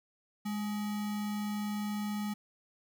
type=tone with sample-and-hold; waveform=sine; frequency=207.7 Hz; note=G#3; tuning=in tune; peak=-32 dBFS; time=0.45-2.34 s; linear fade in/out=10 ms; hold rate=1050 Hz; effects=none